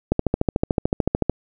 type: click train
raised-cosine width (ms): 2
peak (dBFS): -4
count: 17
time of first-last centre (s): 0.12-1.296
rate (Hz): 13.6
effects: none